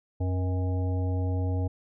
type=harmonic tone with a mistuned harmonic; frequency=91 Hz; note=F#2; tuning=28 cents flat; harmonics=1 / 3 / 5 / 7 / 9; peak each=-25 / -35 / -39 / -42 / -44 dBFS; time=0.2-1.68 s; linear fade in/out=10 ms; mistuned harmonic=5; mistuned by=+65 cents; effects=none